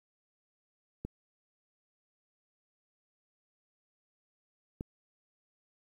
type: clicks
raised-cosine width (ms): 3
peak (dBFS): -24 / -24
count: 2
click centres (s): 1.05 / 4.809
effects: 10-bit